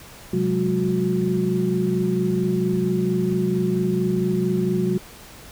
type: tone cluster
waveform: sine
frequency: 129.5 / 183.2 / 207.6 / 364.7 Hz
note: C3 / F#3 / G#3 / F#4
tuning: -17 / -17 / 0 / -25 cents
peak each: -28 / -22 / -26 / -23 dBFS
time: 0.33-4.98 s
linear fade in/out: 5 ms
effects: pink hiss -43 dBFS RMS until 5.51 s